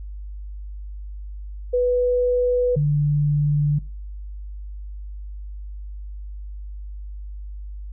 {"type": "tone pair in turn", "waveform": "sine", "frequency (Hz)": [493.9, 146.84], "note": ["B4", "D3"], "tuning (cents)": [0, 0], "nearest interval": "octave + major sixth", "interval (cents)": 2100, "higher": "first", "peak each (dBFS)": -16, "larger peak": "neither", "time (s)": [[1.73, 2.76], [2.76, 3.79]], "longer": "neither", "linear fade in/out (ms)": 10, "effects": ["noise-tail reverb RT60 0.3 s tail -21 dB re dry", "added 50 Hz sine -31 dBFS peak until 7.92 s"]}